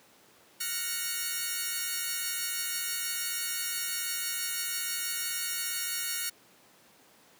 5% pulse chord, Gb major seventh, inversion third, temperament equal, 1396.9 / 1480 / 1864.7 / 2217 Hz, F6 / Gb6 / Bb6 / Db7, 0 / 0 / 0 / 0 cents, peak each -26 dBFS, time 0.6-6.3 s, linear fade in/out 10 ms, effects pink hiss -59 dBFS RMS until 7.39 s + high-pass 200 Hz 12 dB/octave

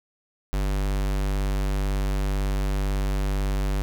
square tone, 49.01 Hz, G1, in tune, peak -23 dBFS, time 0.53-3.82 s, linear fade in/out 0 ms, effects none

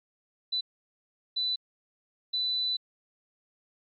sine tone bursts at uneven times, 3989 Hz, B7, 17 cents sharp, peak -26 dBFS, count 3, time 0.52-0.61 / 1.36-1.56 / 2.33-2.77 s, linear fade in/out 10 ms, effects MP3 48 kbps

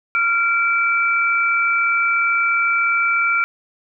sine tone pair together, 1384 / 2321 Hz, F6 / D7, -16 / -21 cents, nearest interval major sixth, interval 895 cents, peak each -17 / -18 dBFS, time 0.15-3.44 s, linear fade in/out 0 ms, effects none

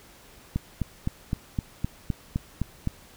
click train, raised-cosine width 5 ms, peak -13 dBFS, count 10, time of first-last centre 0.56-2.874 s, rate 3.89 Hz, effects pink hiss -52 dBFS RMS until 3.16 s

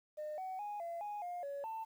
sine tone with pitch steps, 607 / 752 / 828 / 680 / 829 / 708 / 563 / 891 Hz, D#5 / F#5 / G#5 / F5 / G#5 / F5 / C#5 / A5, -43 / +28 / -5 / -46 / -3 / +23 / +27 / +22 cents, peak -38 dBFS, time 0.17-1.85 s, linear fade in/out 20 ms, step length 210 ms, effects tanh soft clip ceiling -37 dBFS + 11-bit

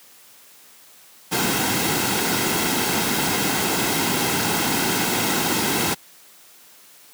pink noise with comb filter, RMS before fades -21 dBFS, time 1.31-5.95 s, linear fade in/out 20 ms, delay 1.7 ms, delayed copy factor -0.5, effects white hiss -49 dBFS RMS until 7.13 s + high-pass 150 Hz 12 dB/octave

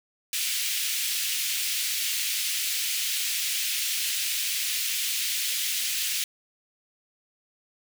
pink high-pass noise, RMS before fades -28 dBFS, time 0.33-6.24 s, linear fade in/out 2 ms, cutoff 2400 Hz, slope 24 dB/octave, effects none

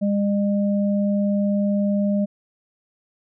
sine tone pair together, 202.6 / 606 Hz, G#3 / D#5, -43 / -46 cents, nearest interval octave + perfect fifth, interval 1897 cents, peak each -18 / -26 dBFS, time 0.01-2.26 s, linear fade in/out 20 ms, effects none

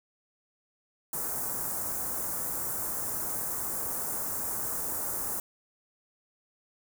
white band-stop noise, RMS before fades -33 dBFS, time 1.13-5.4 s, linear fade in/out 2 ms, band 1400 to 7400 Hz, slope 24 dB/octave, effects none

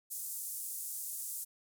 pink band-pass noise, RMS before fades -41 dBFS, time 0.1-1.45 s, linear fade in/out 20 ms, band 8100 to 16000 Hz, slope 24 dB/octave, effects none

